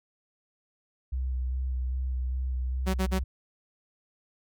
sine tone with vibrato, 63.8 Hz, C2, 43 cents flat, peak -27 dBFS, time 1.12-3.24 s, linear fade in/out 10 ms, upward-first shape square, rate 2.5 Hz, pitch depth 18 cents each way
sawtooth tone bursts, 188.3 Hz, F#3, 31 cents sharp, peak -22 dBFS, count 3, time 2.86-3.195 s, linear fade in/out 20 ms, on 83 ms, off 43 ms
effects none

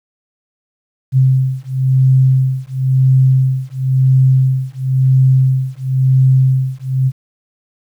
sine beating tone pair, 130.81 / 131.78 Hz, C3 / C3, 0 / +13 cents, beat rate 0.97 Hz, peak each -12 dBFS, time 1.12-7.12 s, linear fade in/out 50 ms, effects 8-bit

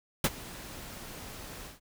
pink noise with ADSR envelope, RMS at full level -23 dBFS, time 0.24-1.8 s, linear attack 5 ms, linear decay 43 ms, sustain -21 dB, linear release 150 ms, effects none

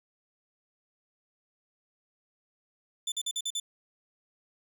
25% pulse tone bursts, 3520 Hz, A7, in tune, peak -26 dBFS, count 6, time 3.07-3.6 s, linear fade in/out 5 ms, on 50 ms, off 46 ms, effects none

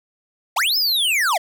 square linear two-way sweep, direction up then down, 587.3 to 5274 to 587.3 Hz, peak -17 dBFS, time 0.56-1.38 s, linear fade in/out 10 ms, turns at 0.77 s, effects none

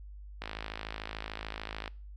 click train, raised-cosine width 0.3 ms, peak -21 dBFS, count 79, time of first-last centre 0.42-1.878 s, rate 53.5 Hz, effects noise-tail reverb RT60 0.4 s tail -24 dB re dry + added 50 Hz sine -44 dBFS peak until 2.16 s

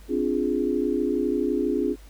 sine chord, D half-diminished seventh, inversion third, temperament equal, 261.6 / 293.7 / 349.2 / 415.3 Hz, C4 / D4 / F4 / Ab4, 0 / 0 / 0 / 0 cents, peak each -27 dBFS, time 0.08-1.96 s, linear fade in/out 50 ms, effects added 50 Hz sine -44 dBFS peak until 2.09 s + pink hiss -54 dBFS RMS until 2.09 s

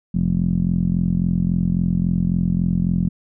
10% pulse tone with low-pass filter, 43.65 Hz, F1, in tune, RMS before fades -19 dBFS, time 0.14-3.09 s, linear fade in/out 10 ms, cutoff 190 Hz, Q 4.3, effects none

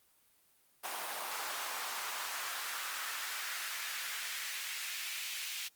pink noise with high-pass filter sweep, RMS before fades -40 dBFS, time 0.83-5.69 s, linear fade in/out 20 ms, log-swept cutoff 760 to 2700 Hz, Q 1.5, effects white hiss -69 dBFS RMS until 5.75 s + Opus 32 kbps

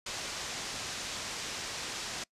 white low-pass noise, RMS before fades -39 dBFS, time 0.06-2.24 s, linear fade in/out 5 ms, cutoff 7000 Hz, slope 24 dB/octave, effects noise-tail reverb RT60 0.1 s tail -24 dB re dry + resampled to 32000 Hz

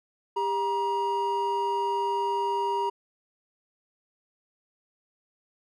triangle tone pair together, 399.4 / 950 Hz, G4 / A#5, +32 / +33 cents, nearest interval octave + minor third, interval 1501 cents, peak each -28 / -24 dBFS, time 0.36-2.9 s, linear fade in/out 10 ms, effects none

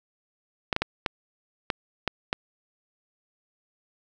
clicks, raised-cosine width 0.3 ms, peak -8 dBFS, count 7, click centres 0.728 / 0.764 / 0.82 / 1.062 / 1.702 / 2.077 / 2.329 s, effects none

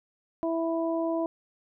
harmonic tone, 329.6 Hz, E4, in tune, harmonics 1 / 2 / 3, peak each -28 / -29 / -37 dBFS, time 0.43-1.26 s, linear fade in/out 0 ms, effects none

